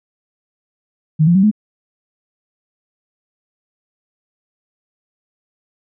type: tone with pitch steps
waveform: sine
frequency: 155.56 / 172.6 / 191.52 / 212.5 Hz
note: D#3 / F3 / G3 / G#3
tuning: 0 / -20 / -40 / +40 cents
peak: -8 dBFS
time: 1.19-1.514 s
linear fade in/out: 20 ms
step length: 81 ms
effects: none